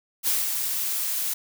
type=noise with ADSR envelope; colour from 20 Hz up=blue; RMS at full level=-22 dBFS; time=0.23-1.34 s; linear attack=47 ms; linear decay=180 ms; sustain=-5 dB; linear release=8 ms; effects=none